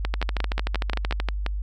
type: two click trains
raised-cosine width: 0.3 ms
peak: -10 / -10 dBFS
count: 15 / 9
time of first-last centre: 0.14-1.201 / 0.05-1.463 s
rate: 13.2 / 5.66 Hz
effects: added 50 Hz sine -25 dBFS peak until 1.62 s